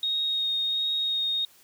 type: tone with vibrato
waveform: sine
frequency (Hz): 3729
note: A#7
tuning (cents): 0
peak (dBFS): -24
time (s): 0.03-1.45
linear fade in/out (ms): 2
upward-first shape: sine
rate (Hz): 1.4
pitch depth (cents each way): 10
effects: white hiss -57 dBFS RMS until 1.63 s